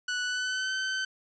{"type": "tone with pitch glide", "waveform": "sawtooth", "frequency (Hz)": [1480, 1533.1], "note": ["F#6", "G6"], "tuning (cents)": [0, -39], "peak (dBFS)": -25, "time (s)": [0.08, 1.05], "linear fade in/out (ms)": 5, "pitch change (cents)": 61, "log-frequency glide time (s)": [0.23, 0.73], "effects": ["resampled to 16000 Hz", "11-bit"]}